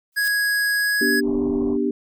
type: noise with exponential growth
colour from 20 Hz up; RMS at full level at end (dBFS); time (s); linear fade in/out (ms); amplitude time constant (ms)
blue; -29; 0.12-0.28; 2; 33
type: tone with pitch glide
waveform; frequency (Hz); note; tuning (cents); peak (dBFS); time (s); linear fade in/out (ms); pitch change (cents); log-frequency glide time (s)
square; 1661.2 to 1671.8; G#6 to G#6; 0 to +11; -19; 0.16-1.21; 20; +11; 0.75-1.08
type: chord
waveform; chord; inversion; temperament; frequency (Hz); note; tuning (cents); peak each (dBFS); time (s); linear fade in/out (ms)
sine; G major; first; just; 245 / 294 / 392; B3 / D4 / G4; -14 / +2 / 0; -23; 1.01-1.91; 5
type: low-pass noise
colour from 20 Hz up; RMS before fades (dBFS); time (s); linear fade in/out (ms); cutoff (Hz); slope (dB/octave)
pink; -35; 1.22-1.78; 50; 1100; 96
effects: none